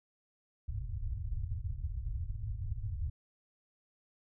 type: low-pass noise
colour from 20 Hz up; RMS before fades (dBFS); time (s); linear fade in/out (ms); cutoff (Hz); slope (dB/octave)
white; -37; 0.68-3.1; 10; 110; 48
effects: none